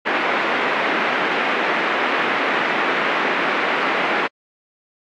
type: band-pass noise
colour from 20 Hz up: white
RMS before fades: -20 dBFS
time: 0.05-4.28 s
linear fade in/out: 20 ms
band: 230 to 2300 Hz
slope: 24 dB/octave
effects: AAC 64 kbps